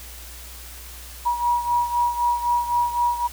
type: beating tone pair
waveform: sine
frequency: 959 / 962.9 Hz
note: A#5 / B5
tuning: +49 / -44 cents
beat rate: 3.9 Hz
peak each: -20 / -25 dBFS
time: 1.25-3.28 s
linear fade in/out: 20 ms
effects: added 60 Hz sine -40 dBFS peak until 3.32 s + white hiss -41 dBFS RMS until 3.32 s